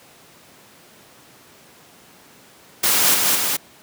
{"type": "noise with echo", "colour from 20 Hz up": "white", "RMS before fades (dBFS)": -17, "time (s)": [2.83, 3.15], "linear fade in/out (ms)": 10, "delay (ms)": 210, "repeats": 2, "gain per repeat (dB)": -2, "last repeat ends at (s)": 3.57, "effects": ["pink hiss -48 dBFS RMS until 3.82 s", "high-pass 150 Hz 12 dB/octave"]}